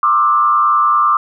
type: tone with frequency modulation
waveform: sine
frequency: 1186 Hz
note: D6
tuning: 17 cents sharp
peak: -9 dBFS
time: 0.03-1.17 s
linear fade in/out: 2 ms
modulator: 110 Hz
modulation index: 0.94
effects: none